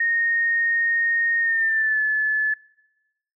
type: tone with pitch glide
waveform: sine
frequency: 1853 to 1728.9 Hz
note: A#6 to A6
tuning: -11 to -31 cents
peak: -18 dBFS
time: 0-2.54 s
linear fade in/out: 5 ms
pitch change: -120 cents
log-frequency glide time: 1.4-2 s
effects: noise-tail reverb RT60 1.0 s tail -22 dB re dry